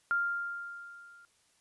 sine tone with level ramp, 1396.9 Hz, F6, in tune, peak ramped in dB -25 to -54 dBFS, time 0.11-1.25 s, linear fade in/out 0 ms, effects white hiss -69 dBFS RMS until 1.6 s + resampled to 24000 Hz

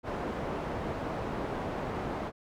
white low-pass noise, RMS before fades -35 dBFS, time 0.03-2.32 s, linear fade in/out 50 ms, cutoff 750 Hz, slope 12 dB/octave, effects none

